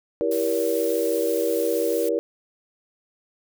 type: chord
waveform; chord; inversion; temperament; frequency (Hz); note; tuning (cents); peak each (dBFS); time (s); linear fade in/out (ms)
sine; E diminished seventh; none; just; 329.6 / 395.6 / 474.7 / 569.6; E4 / G4 / Bb4 / Db5; 0 / +16 / +31 / +47; -27 / -28 / -23 / -27; 0.21-2.19; 0
type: noise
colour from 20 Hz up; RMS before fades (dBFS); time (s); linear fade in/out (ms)
blue; -35; 0.31-2.09; 5
effects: none